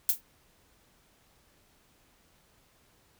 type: noise with exponential decay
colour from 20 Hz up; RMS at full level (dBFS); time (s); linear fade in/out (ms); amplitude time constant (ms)
violet; -20; 0.09-0.21; 1; 24
effects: pink hiss -65 dBFS RMS until 3.19 s